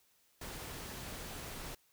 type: noise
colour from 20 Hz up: pink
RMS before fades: -45 dBFS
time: 0.41-1.75 s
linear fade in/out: 5 ms
effects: white hiss -71 dBFS RMS until 1.92 s